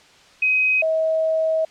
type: tone pair in turn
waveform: sine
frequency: 2523 / 639.7 Hz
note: D#7 / D#5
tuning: +23 / +48 cents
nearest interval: 2 octaves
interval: 2375 cents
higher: first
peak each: -15 / -17 dBFS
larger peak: first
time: 0.42-0.82 / 0.82-1.65 s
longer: second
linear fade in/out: 5 ms
effects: white hiss -50 dBFS RMS until 1.7 s + low-pass 5000 Hz 12 dB/octave